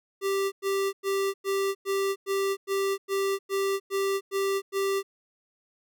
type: tone bursts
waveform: square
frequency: 392 Hz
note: G4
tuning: in tune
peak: -25 dBFS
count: 12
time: 0.21-5.03 s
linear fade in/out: 50 ms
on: 310 ms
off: 100 ms
effects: none